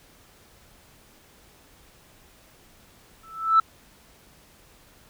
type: tone with exponential growth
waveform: sine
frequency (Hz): 1318.5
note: E6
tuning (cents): 0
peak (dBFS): -10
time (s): 3.23-3.6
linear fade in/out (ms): 5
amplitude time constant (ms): 80
effects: tanh soft clip ceiling -9 dBFS + pink hiss -55 dBFS RMS until 5.09 s